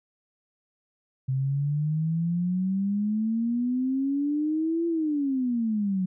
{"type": "exponential two-way sweep", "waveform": "sine", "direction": "up then down", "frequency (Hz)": [130, 340, 181.8], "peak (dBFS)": -23, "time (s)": [1.28, 6.06], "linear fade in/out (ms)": 10, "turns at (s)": 4.87, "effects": []}